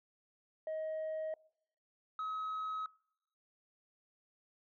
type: tone pair in turn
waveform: sine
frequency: 630 / 1276.9 Hz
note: D#5 / D#6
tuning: +21 / +44 cents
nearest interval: octave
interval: 1223 cents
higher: second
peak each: -34 / -34 dBFS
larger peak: neither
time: 0.67-1.34 / 2.19-2.86 s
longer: neither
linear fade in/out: 2 ms
effects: noise-tail reverb RT60 0.7 s tail -26 dB re dry + tanh soft clip ceiling -35 dBFS